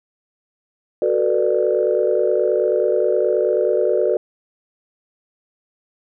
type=chord; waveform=sine; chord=B minor seventh; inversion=second; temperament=just; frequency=370.4 / 444.5 / 493.9 / 592.7 Hz; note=F#4 / A4 / B4 / D5; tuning=+2 / +18 / 0 / +16 cents; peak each=-20 dBFS; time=1.02-4.17 s; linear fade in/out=2 ms; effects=tanh soft clip ceiling -5 dBFS